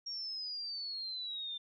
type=exponential sweep; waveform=sine; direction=down; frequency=5600 to 3568 Hz; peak=-38 dBFS; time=0.06-1.58 s; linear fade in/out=10 ms; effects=none